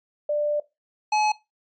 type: tone pair in turn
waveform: sine / square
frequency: 592 / 850.8 Hz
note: D5 / G#5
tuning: +14 / +42 cents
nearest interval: tritone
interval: 628 cents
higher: second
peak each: -21 / -20 dBFS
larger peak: second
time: 0.29-0.6 / 1.12-1.32 s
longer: first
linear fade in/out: 5 ms
effects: noise-tail reverb RT60 0.2 s tail -17 dB re dry + resampled to 16000 Hz